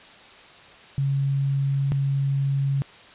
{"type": "tone pair in turn", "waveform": "sine", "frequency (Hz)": [138, 138], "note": ["C#3", "C#3"], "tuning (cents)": [-7, -7], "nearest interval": "unison", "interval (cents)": 0, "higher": "neither", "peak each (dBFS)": -20, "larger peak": "neither", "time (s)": [[0.98, 1.92], [1.92, 2.82]], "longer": "first", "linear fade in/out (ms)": 0, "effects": ["white hiss -47 dBFS RMS until 3.14 s", "resampled to 8000 Hz"]}